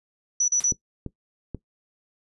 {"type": "tone bursts", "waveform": "sine", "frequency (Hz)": 5920, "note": "F#8", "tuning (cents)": 0, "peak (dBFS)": -18, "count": 3, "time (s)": [0.4, 0.72], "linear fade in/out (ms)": 5, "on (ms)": 82, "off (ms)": 37}
{"type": "noise with exponential decay", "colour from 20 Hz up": "white", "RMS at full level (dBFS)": -32, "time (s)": [0.6, 0.72], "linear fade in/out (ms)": 5, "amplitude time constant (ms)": 26}
{"type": "clicks", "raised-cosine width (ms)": 3, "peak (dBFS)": -19, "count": 3, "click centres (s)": [0.722, 1.063, 1.547]}
{"effects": ["noise-tail reverb RT60 0.1 s tail -18 dB re dry", "resampled to 24000 Hz"]}